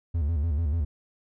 triangle tone with vibrato, 78 Hz, D#2, 5 cents sharp, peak -21 dBFS, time 0.14-0.85 s, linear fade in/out 10 ms, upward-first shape square, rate 6.8 Hz, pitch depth 130 cents each way, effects none

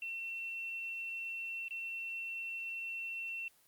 sine tone with dropouts, 2705 Hz, E7, 44 cents sharp, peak -38 dBFS, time 0.02-3.48 s, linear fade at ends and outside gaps 1 ms, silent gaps 1.682-1.708 s, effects white hiss -67 dBFS RMS until 3.67 s + Opus 24 kbps

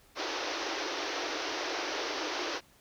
pink band-pass noise, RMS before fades -35 dBFS, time 0.15-2.61 s, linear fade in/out 50 ms, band 290 to 6100 Hz, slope 96 dB/octave, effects pink hiss -62 dBFS RMS until 2.8 s

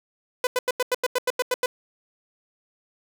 sawtooth tone bursts, 501 Hz, B4, 25 cents sharp, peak -16 dBFS, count 11, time 0.44-1.66 s, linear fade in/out 2 ms, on 30 ms, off 89 ms, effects none

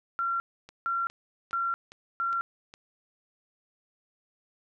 sine tone bursts, 1369 Hz, F6, 35 cents flat, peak -26 dBFS, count 4, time 0.19-2.41 s, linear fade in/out 0 ms, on 210 ms, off 460 ms
click train, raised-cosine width 0.2 ms, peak -29 dBFS, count 6, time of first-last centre 0.69-2.739 s, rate 2.44 Hz
effects none

